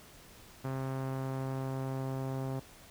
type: tone with low-pass filter sweep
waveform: sawtooth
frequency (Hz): 132.9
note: C3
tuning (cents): +27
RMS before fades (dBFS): -36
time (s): 0.64-2.6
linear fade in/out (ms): 10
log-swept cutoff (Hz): 1300 to 850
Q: 1.1
effects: pink hiss -55 dBFS RMS until 2.9 s